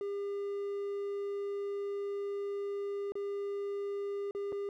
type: tone with dropouts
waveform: triangle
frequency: 402.2 Hz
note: G4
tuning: 44 cents sharp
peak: -32 dBFS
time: 0.01-4.69 s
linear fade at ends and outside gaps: 1 ms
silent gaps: 3.121-3.154 / 4.31-4.349 / 4.522-4.526 s
effects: none